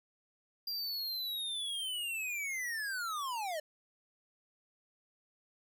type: linear sweep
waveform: square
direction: down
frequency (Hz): 4800 to 588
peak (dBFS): -36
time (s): 0.67-3.6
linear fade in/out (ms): 5
effects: none